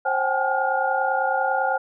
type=tone cluster; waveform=sine; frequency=531 / 759 / 789 / 847 / 1421 Hz; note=C5 / F#5 / G5 / G#5 / F6; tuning=+25 / +44 / +11 / +34 / +30 cents; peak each=-26 dBFS; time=0.05-1.78 s; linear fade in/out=10 ms; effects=none

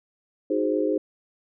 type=chord; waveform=sine; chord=Ab dominant seventh; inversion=second; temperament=equal; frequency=311.1 / 370 / 415.3 / 523.3 Hz; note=Eb4 / Gb4 / Ab4 / C5; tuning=0 / 0 / 0 / 0 cents; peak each=-25 / -29 / -26 / -27 dBFS; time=0.5-0.98 s; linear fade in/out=5 ms; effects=none

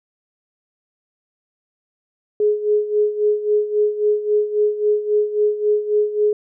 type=tone with tremolo; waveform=sine; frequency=420 Hz; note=G#4; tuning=19 cents sharp; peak=-12 dBFS; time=2.4-6.33 s; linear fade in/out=2 ms; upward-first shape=sine; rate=3.7 Hz; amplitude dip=75%; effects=none

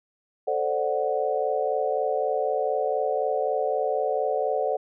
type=chord; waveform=sine; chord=D dominant seventh; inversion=second; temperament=equal; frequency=440 / 523.3 / 587.3 / 740 Hz; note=A4 / C5 / D5 / F#5; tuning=0 / 0 / 0 / 0 cents; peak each=-28 dBFS; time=0.47-4.77 s; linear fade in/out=10 ms; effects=none

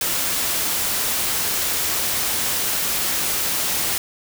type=noise; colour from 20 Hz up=white; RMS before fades=-22 dBFS; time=0.01-3.98 s; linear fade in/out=2 ms; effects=none

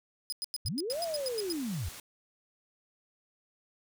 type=tone bursts; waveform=sawtooth; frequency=5020 Hz; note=D#8; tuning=15 cents sharp; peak=-30 dBFS; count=11; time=0.3-1.524 s; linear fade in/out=0 ms; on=24 ms; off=96 ms
type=linear two-way sweep; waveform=sine; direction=up then down; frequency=65.41 to 698.5 to 65.41 Hz; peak=-32 dBFS; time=0.65-1.89 s; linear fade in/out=5 ms; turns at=1.02 s
type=low-pass noise; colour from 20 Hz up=white; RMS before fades=-47 dBFS; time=0.9-2 s; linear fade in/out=2 ms; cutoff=12000 Hz; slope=12 dB/octave
effects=none

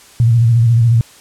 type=tone with vibrato; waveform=sine; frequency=116.54 Hz; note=A#2; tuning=in tune; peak=-7 dBFS; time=0.2-1.01 s; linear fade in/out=0 ms; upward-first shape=square; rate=14 Hz; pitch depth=51 cents each way; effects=white hiss -42 dBFS RMS until 1.2 s + low-pass 10000 Hz 12 dB/octave

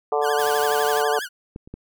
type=harmonic tone; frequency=146.83 Hz; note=D3; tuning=in tune; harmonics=3 / 4 / 5 / 6 / 7 / 8; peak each=-22 / -28 / -24 / -28 / -31 / -30 dBFS; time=0.12-1.19 s; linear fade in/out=2 ms
type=tone with vibrato; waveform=sawtooth; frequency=1568 Hz; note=G6; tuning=in tune; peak=-24 dBFS; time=0.21-1.29 s; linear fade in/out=50 ms; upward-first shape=triangle; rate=12 Hz; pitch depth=180 cents each way
type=noise; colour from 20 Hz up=white; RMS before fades=-34 dBFS; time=0.38-1.03 s; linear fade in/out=20 ms
type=clicks; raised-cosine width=3 ms; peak=-21 / -31 / -21 dBFS; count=3; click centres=1.561 / 1.675 / 1.74 s
effects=none

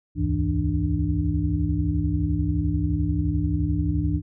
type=tone cluster; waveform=sine; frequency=68.7 / 80.2 / 100.2 / 163 / 295.8 Hz; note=C#2 / E2 / G2 / E3 / D4; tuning=-15 / -47 / +38 / -19 / +13 cents; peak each=-27 dBFS; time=0.15-4.22 s; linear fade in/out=50 ms; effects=none

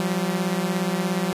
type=beating tone pair; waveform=sawtooth; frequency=174.61 / 191.61 Hz; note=F3 / G3; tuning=0 / -39 cents; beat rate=17 Hz; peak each=-21 dBFS; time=0-1.33 s; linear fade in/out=0 ms; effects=resampled to 32000 Hz

